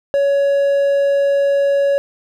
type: tone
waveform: triangle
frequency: 560 Hz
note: C#5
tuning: 18 cents sharp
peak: -10 dBFS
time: 0.14-1.98 s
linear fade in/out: 0 ms
effects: none